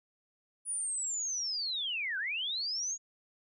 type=linear two-way sweep; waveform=sine; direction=down then up; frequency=9840 to 1480 to 6790 Hz; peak=-32 dBFS; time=0.65-2.98 s; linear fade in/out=50 ms; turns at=2.18 s; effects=none